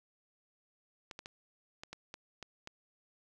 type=clicks; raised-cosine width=0.2 ms; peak=-27 dBFS; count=8; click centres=1.112 / 1.191 / 1.259 / 1.835 / 1.93 / 2.141 / 2.427 / 2.674 s; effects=none